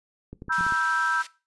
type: clicks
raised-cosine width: 3 ms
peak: -25 dBFS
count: 6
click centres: 0.33 / 0.421 / 0.483 / 0.609 / 0.666 / 0.723 s
type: chord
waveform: sine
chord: E minor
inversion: second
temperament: equal with one note detuned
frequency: 966.9 / 1318.5 / 1568 Hz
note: B5 / E6 / G6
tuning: -37 / 0 / 0 cents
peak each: -29 / -26 / -24 dBFS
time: 0.49-1.23 s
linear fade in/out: 20 ms
type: band-pass noise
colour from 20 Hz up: pink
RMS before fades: -43 dBFS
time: 0.52-1.27 s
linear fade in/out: 5 ms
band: 1900 to 8100 Hz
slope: 12 dB/octave
type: tone with exponential decay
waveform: sine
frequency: 175.6 Hz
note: F3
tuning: 10 cents sharp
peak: -31 dBFS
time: 0.58-0.75 s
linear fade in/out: 5 ms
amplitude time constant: 36 ms
effects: noise-tail reverb RT60 0.3 s tail -18 dB re dry + resampled to 24000 Hz